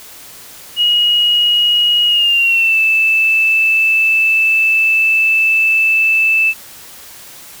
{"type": "tone with pitch glide", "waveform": "sine", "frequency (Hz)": [2891, 2636], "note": ["F#7", "E7"], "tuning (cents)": [-41, -1], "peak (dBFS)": -9, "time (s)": [0.76, 6.54], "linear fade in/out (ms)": 50, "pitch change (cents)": -160, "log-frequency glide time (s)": [2.07, 2.79], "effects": ["white hiss -36 dBFS RMS until 7.6 s"]}